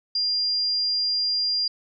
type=tone; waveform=sine; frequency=4800 Hz; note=D8; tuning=37 cents sharp; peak=-21 dBFS; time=0.15-1.68 s; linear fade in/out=5 ms; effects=none